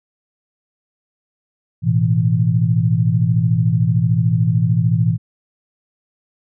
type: chord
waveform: sine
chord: A suspended second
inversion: none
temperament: equal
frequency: 110 / 123.47 / 164.81 Hz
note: A2 / B2 / E3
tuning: 0 / 0 / 0 cents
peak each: -17 dBFS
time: 1.82-5.18 s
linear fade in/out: 50 ms
effects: none